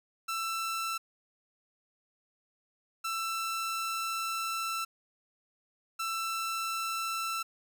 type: tone bursts at uneven times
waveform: sawtooth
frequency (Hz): 1334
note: E6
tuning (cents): +20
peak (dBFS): -28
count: 3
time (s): 0.28-0.98 / 3.04-4.85 / 5.99-7.43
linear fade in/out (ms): 10
effects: none